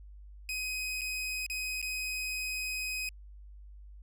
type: tone with dropouts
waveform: sawtooth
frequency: 2516 Hz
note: D#7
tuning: 19 cents sharp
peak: -30 dBFS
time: 0.49-3.09 s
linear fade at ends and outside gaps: 1 ms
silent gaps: 1.011-1.016 / 1.464-1.499 / 1.816-1.826 s
effects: added 50 Hz sine -47 dBFS peak until 4.02 s + resampled to 32000 Hz